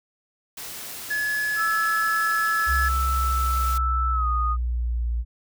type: noise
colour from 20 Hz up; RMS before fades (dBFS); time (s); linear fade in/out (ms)
white; -36; 0.57-3.78; 5
type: tone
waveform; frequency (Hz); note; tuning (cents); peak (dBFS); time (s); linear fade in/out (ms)
triangle; 1703; G#6; +43; -21; 1.1-2.89; 10
type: tone with pitch glide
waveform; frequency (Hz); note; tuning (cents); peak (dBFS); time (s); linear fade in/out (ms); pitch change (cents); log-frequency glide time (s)
sine; 1318.5 to 1237.3; E6 to D#6; 0 to -10; -23; 1.56-4.57; 50; -110; 4.12-4.27
type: exponential sweep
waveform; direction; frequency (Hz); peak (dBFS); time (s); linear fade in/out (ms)
sine; down; 68 to 57.9; -22; 2.66-5.25; 50
effects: none